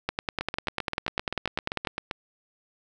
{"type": "two click trains", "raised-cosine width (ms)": 0.3, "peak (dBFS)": [-13, -10], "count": [14, 19], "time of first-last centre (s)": [[0.41, 2.112], [0.09, 1.872]], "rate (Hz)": [7.64, 10.1], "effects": []}